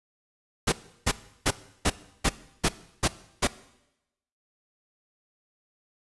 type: noise bursts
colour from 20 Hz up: pink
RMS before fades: -22 dBFS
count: 8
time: 0.67-3.474 s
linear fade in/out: 10 ms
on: 53 ms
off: 340 ms
effects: noise-tail reverb RT60 0.9 s tail -18 dB re dry + resampled to 24000 Hz